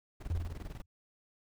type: noise with tremolo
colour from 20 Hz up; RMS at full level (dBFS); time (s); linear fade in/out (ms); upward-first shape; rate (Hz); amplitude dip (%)
brown; -40; 0.2-0.82; 10; square; 20; 75
type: tone with exponential decay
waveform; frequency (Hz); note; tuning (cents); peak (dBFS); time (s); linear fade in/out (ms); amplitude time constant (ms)
sine; 84.5; E2; +43; -28; 0.3-0.86; 5; 120
effects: none